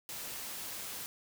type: noise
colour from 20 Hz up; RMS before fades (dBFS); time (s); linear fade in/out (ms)
white; -42; 0.09-1.06; 0
effects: none